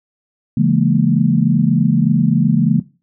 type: chord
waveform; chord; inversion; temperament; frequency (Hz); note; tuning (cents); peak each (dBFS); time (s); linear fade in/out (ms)
sine; A# half-diminished seventh; first; just; 139.85 / 167.82 / 209.8 / 233.1; C#3 / E3 / G#3 / A#3; +16 / +31 / +18 / 0; -16; 0.57-2.8; 5
effects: noise-tail reverb RT60 0.3 s tail -17 dB re dry